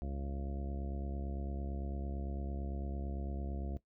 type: harmonic tone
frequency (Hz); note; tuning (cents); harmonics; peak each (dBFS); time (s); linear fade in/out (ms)
68.9; C#2; -10; 1 / 2 / 3 / 4 / 5 / 6 / 7 / 8 / 9 / 10; -38 / -47 / -46 / -51 / -50 / -57 / -59 / -54 / -64 / -54; 0.02-3.77; 0
effects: noise-tail reverb RT60 0.1 s tail -17 dB re dry